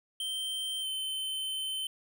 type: tone with pitch glide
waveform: square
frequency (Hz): 3128 to 3076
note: G7 to G7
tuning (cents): -4 to -33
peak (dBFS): -33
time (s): 0.2-1.87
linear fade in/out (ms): 2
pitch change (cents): -29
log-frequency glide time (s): 0.81-0.87
effects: none